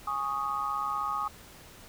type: chord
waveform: sine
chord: Ab suspended fourth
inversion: none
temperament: equal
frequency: 830.6 / 1108.7 / 1244.5 Hz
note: Ab5 / Db6 / Eb6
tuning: 0 / 0 / 0 cents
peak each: -36 / -34 / -31 dBFS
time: 0.07-1.28 s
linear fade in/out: 5 ms
effects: pink hiss -51 dBFS RMS until 1.88 s